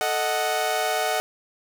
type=chord; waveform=sawtooth; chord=D# diminished; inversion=second; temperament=equal; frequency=440 / 622.3 / 740 Hz; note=A4 / D#5 / F#5; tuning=0 / 0 / 0 cents; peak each=-26 / -23 / -21 dBFS; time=0.01-1.2 s; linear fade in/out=0 ms; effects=none